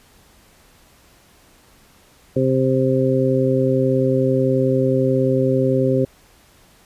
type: harmonic tone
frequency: 131.2 Hz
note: C3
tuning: 5 cents sharp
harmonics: 1 / 2 / 3 / 4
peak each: -20 / -20 / -20 / -20 dBFS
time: 2.36-6.05 s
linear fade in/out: 5 ms
effects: pink hiss -52 dBFS RMS until 6.85 s + resampled to 32000 Hz